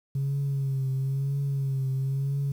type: tone with vibrato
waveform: sine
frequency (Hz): 136.4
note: C#3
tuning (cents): -28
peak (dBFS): -23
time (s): 0.15-2.52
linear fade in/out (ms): 5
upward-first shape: triangle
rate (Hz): 1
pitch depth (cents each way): 53
effects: tanh soft clip ceiling -22 dBFS + 9-bit